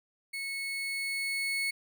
35% pulse tone with level ramp, 2200 Hz, C#7, 14 cents flat, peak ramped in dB -33 to -27 dBFS, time 0.33-1.71 s, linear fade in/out 10 ms, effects none

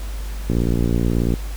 click train, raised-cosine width 3 ms, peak -7 dBFS, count 50, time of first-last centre 0.5-1.339 s, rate 58.4 Hz, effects added 50 Hz sine -25 dBFS peak until 1.56 s + pink hiss -39 dBFS RMS until 1.56 s

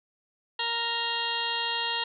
harmonic tone, 466.2 Hz, A#4, in tune, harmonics 1 / 2 / 3 / 4 / 6 / 7 / 8 / 9, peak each -42 / -33 / -41 / -35 / -33 / -34 / -37 / -37 dBFS, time 0.59-2.04 s, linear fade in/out 5 ms, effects none

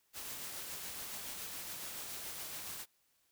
white noise with tremolo, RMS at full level -43 dBFS, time 0.13-2.86 s, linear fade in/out 50 ms, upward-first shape triangle, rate 7.1 Hz, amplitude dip 30%, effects white hiss -75 dBFS RMS until 3.31 s

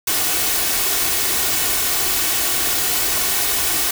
white noise with comb filter, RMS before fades -19 dBFS, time 0.07-3.91 s, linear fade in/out 5 ms, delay 2.7 ms, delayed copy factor +0.5, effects none

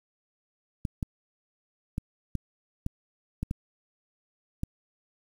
clicks, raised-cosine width 5 ms, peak -17 dBFS, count 8, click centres 0.852 / 1.028 / 1.981 / 2.353 / 2.864 / 3.43 / 3.511 / 4.634 s, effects 8-bit

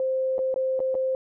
sine tone with dropouts, 523.3 Hz, C5, in tune, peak -22 dBFS, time 0-1.15 s, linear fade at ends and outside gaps 1 ms, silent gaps 0.382-0.39 / 0.542-0.56 / 0.793-0.802 / 0.944-0.951 s, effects none

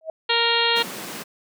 sine tone with exponential growth, 640 Hz, D#5, 49 cents sharp, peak -22 dBFS, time 0.01-0.1 s, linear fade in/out 2 ms, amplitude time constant 19 ms
harmonic tone, 466.2 Hz, A#4, in tune, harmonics 1 / 2 / 3 / 4 / 5 / 6 / 7 / 8 / 9, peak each -26 / -25 / -28 / -27 / -30 / -25 / -25 / -27 / -26 dBFS, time 0.29-0.83 s, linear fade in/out 10 ms
pink high-pass noise, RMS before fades -34 dBFS, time 0.75-1.24 s, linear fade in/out 20 ms, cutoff 170 Hz, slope 24 dB/octave
effects none

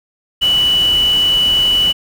sine tone in noise, 2960 Hz, F#7, in tune, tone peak -10 dBFS, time 0.41-1.93 s, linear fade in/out 20 ms, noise pink, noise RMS -27 dBFS, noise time 0.41-1.93 s, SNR +14 dB, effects none

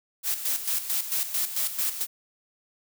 blue noise with tremolo, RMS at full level -26 dBFS, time 0.23-2.07 s, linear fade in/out 50 ms, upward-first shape square, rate 4.5 Hz, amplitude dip 65%, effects none

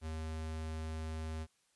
square tone, 79.3 Hz, D#2, 33 cents sharp, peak -39 dBFS, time 0.01-1.47 s, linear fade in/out 50 ms, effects white hiss -74 dBFS RMS until 1.75 s + resampled to 24000 Hz

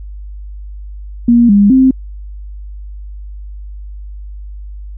sine tone with pitch steps, 237.1 / 202.4 / 261.8 Hz, A#3 / G#3 / C4, +30 / -44 / +1 cents, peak -4 dBFS, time 1.28-1.91 s, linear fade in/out 5 ms, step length 210 ms, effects added 50 Hz sine -25 dBFS peak until 4.97 s

